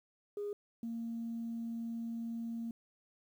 sine tone pair in turn, 410.7 / 230.5 Hz, G#4 / A#3, -19 / -19 cents, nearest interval minor seventh, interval 1000 cents, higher first, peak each -35 / -36 dBFS, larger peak first, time 0.37-0.53 / 0.83-2.71 s, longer second, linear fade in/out 2 ms, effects tanh soft clip ceiling -33 dBFS + 11-bit

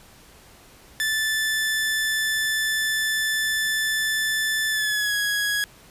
sawtooth tone with pitch glide, 1755 to 1665.1 Hz, A6 to G#6, -5 to +4 cents, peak -18 dBFS, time 1-5.64 s, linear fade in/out 0 ms, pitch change -91 cents, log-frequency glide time 4.7-5.14 s, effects pink hiss -50 dBFS RMS until 5.9 s + resampled to 32000 Hz

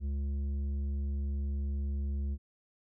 sine tone with tanh clipping, 70.1 Hz, C#2, 20 cents sharp, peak -32 dBFS, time 0-2.38 s, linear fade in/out 50 ms, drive 8 dB, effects none

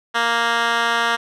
10% pulse tone with band-pass filter, 233.1 Hz, A#3, in tune, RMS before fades -19 dBFS, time 0.14-1.17 s, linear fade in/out 20 ms, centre 2000 Hz, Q 1.3, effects none

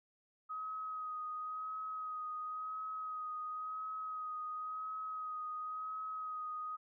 sine tone with vibrato, 1260 Hz, D#6, 21 cents sharp, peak -39 dBFS, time 0.49-6.77 s, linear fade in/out 20 ms, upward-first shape sine, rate 0.95 Hz, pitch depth 22 cents each way, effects none

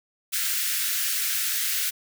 white high-pass noise, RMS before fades -26 dBFS, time 0.32-1.91 s, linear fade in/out 20 ms, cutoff 1400 Hz, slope 48 dB/octave, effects none

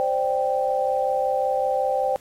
sine chord, C suspended second, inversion none, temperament just, 523.3 / 588.7 / 784.9 Hz, C5 / D5 / G5, 0 / +4 / +2 cents, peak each -23 / -26 / -23 dBFS, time 0-2.16 s, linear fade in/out 0 ms, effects pink hiss -51 dBFS RMS until 2.2 s + MP3 64 kbps

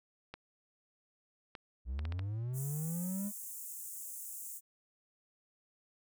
clicks, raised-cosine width 0.3 ms, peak -28 dBFS, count 6, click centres 0.34 / 1.552 / 1.992 / 2.053 / 2.123 / 2.193 s
triangle linear sweep, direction up, 58.27 to 207.7 Hz, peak -33 dBFS, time 1.85-3.32 s, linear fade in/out 50 ms
pink high-pass noise, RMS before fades -45 dBFS, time 2.53-4.61 s, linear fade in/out 50 ms, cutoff 7000 Hz, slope 48 dB/octave
effects none

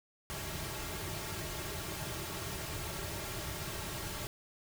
pink noise with comb filter, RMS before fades -40 dBFS, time 0.3-4.27 s, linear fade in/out 0 ms, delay 4 ms, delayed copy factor -0.65, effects none

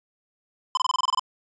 square tone bursts, 1023 Hz, C6, 39 cents flat, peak -20 dBFS, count 10, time 0.75-1.195 s, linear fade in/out 2 ms, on 22 ms, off 25 ms, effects resampled to 16000 Hz

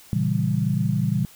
sine chord, A# diminished seventh, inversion none, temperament equal, 116.54 / 138.59 / 164.81 / 196 Hz, A#2 / C#3 / E3 / G3, 0 / 0 / 0 / 0 cents, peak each -25 dBFS, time 0.13-1.25 s, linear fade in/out 0 ms, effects white hiss -49 dBFS RMS until 1.35 s

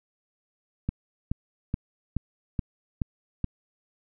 click train, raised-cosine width 5 ms, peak -14 dBFS, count 7, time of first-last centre 0.89-3.443 s, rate 2.35 Hz, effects none

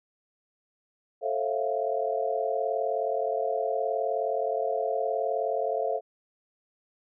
sine chord, F major seventh, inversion first, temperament equal with one note detuned, 440 / 536.7 / 659.3 / 698.5 Hz, A4 / C5 / E5 / F5, 0 / +44 / 0 / 0 cents, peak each -31 dBFS, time 1.21-6.01 s, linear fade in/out 50 ms, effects none

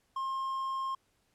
triangle tone, 1066 Hz, C6, 32 cents sharp, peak -30 dBFS, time 0.16-0.95 s, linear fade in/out 5 ms, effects pink hiss -73 dBFS RMS until 1.34 s + low-pass 12000 Hz 12 dB/octave

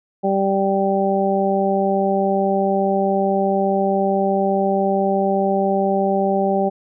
harmonic tone, 195.3 Hz, G3, 6 cents flat, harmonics 1 / 2 / 3 / 4, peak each -21 / -21 / -21 / -21 dBFS, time 0.23-6.7 s, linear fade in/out 20 ms, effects none

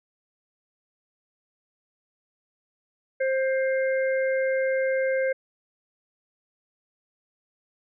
harmonic tone, 528 Hz, C5, 16 cents sharp, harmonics 1 / 3 / 4, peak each -22 / -32 / -34 dBFS, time 3.2-5.33 s, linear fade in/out 10 ms, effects none

